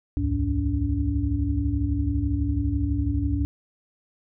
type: tone cluster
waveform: sine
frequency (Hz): 65.1 / 77.1 / 103.3 / 285.9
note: C2 / D#2 / G#2 / D4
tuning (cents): -8 / -15 / -9 / -46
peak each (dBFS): -27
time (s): 0.17-3.45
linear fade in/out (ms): 0
effects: none